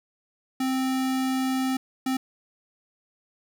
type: tone bursts at uneven times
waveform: square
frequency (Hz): 261.6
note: C4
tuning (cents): 0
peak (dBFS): -24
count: 2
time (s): 0.6-1.77 / 2.06-2.17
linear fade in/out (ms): 5
effects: 10-bit